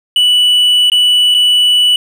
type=tone with dropouts; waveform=triangle; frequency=2960 Hz; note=F#7; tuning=in tune; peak=-5 dBFS; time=0.16-1.96 s; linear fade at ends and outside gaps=2 ms; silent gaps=0.9-0.918 / 1.343-1.347 s; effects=none